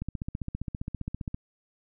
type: click train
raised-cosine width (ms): 5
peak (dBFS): -20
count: 21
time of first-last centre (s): 0.02-1.345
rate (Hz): 15.1
effects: none